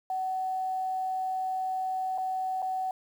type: tone with dropouts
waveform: sine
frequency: 752 Hz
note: F#5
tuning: 28 cents sharp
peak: -28 dBFS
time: 0.1-2.91 s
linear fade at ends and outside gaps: 2 ms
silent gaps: 2.178-2.182 / 2.62-2.625 s
effects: 9-bit